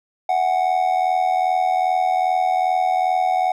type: tone with amplitude modulation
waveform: triangle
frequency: 740 Hz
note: F#5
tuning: in tune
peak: -11 dBFS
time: 0.29-3.52 s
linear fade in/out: 5 ms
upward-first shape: sine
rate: 82.5 Hz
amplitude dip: 70%
effects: none